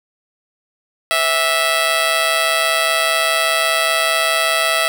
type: tone with amplitude modulation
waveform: 10% pulse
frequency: 656 Hz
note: E5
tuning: 9 cents flat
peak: -3 dBFS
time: 1.11-4.88 s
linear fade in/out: 0 ms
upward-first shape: sine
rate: 145 Hz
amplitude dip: 60%
effects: none